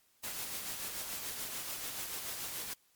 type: noise with tremolo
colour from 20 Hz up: white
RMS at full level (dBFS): -39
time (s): 0.23-2.74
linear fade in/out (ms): 10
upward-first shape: sine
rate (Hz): 6.9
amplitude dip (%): 35
effects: white hiss -70 dBFS RMS until 2.95 s + MP3 96 kbps